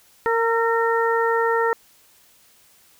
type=harmonic tone with a mistuned harmonic; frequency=460 Hz; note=A#4; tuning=23 cents flat; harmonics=1 / 2 / 3 / 4; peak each=-20 / -23 / -25 / -26 dBFS; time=0.26-1.73 s; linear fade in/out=0 ms; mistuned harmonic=3; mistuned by=-30 cents; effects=white hiss -55 dBFS RMS until 2.99 s